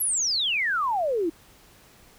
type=exponential sweep; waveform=sine; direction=down; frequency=11820 to 311.1 Hz; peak=-22 dBFS; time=0-1.3 s; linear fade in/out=10 ms; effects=pink hiss -54 dBFS RMS until 2.18 s